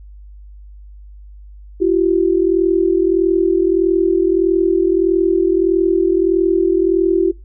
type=tone pair together; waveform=sine; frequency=339.6 / 381.2 Hz; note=F4 / G4; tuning=-48 / -48 cents; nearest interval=major second; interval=200 cents; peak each=-14 dBFS; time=1.8-7.32 s; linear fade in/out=20 ms; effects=noise-tail reverb RT60 0.2 s tail -20 dB re dry + added 50 Hz sine -35 dBFS peak until 7.44 s